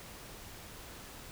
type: silence
effects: pink hiss -49 dBFS RMS until 1.31 s